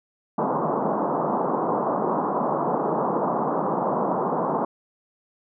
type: band-pass noise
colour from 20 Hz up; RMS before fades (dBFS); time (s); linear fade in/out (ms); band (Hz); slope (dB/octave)
white; -24; 0.38-4.65; 5; 150 to 1100; 48
effects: none